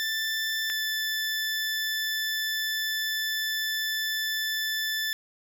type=tone pair in turn; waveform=20% pulse; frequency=1768 / 1754.8 Hz; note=A6 / A6; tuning=+8 / -5 cents; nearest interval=unison; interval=13 cents; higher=first; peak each=-22 dBFS; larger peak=neither; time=0-0.7 / 0.7-5.13 s; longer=second; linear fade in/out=0 ms; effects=none